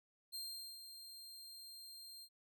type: tone with ADSR envelope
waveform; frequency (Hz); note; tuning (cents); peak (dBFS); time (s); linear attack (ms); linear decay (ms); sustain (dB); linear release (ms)
sawtooth; 4186; C8; 0; -40; 0.32-2.29; 29; 430; -9; 62
effects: none